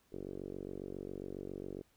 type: tone with low-pass filter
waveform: 5% pulse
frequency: 47.33 Hz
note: F#1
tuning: 40 cents sharp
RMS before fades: -44 dBFS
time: 0.12-1.82 s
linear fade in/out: 10 ms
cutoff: 400 Hz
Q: 2.9
effects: pink hiss -72 dBFS RMS until 1.96 s